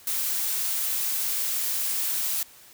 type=noise; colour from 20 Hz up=blue; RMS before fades=-27 dBFS; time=0.07-2.43 s; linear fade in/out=2 ms; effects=white hiss -51 dBFS RMS until 2.73 s